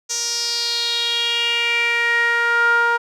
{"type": "tone with band-pass filter sweep", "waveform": "sawtooth", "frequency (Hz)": 470.4, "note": "A#4", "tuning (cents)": 16, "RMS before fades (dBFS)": -19, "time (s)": [0.09, 2.98], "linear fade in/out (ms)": 20, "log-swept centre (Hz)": [6200, 1200], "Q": 5.1, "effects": []}